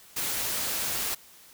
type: noise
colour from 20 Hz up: white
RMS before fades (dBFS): -30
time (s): 0.16-1.15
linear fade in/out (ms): 10
effects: white hiss -53 dBFS RMS until 1.53 s